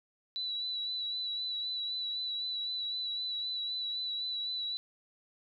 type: tone with vibrato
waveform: sine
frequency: 3951 Hz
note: B7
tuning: in tune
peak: -33 dBFS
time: 0.36-4.77 s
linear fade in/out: 0 ms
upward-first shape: sine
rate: 3.9 Hz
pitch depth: 27 cents each way
effects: none